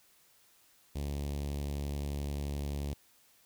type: tone with notch filter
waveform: sawtooth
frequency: 71.5 Hz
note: D2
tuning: 46 cents flat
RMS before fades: -36 dBFS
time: 0.95-2.94 s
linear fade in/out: 10 ms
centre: 1400 Hz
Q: 0.63
effects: white hiss -65 dBFS RMS until 3.45 s